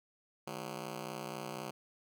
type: ring-modulated tone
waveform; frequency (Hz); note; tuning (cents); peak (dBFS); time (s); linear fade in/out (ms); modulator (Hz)
10% pulse; 182.1; F#3; -27; -29; 0.47-1.71; 5; 32
effects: none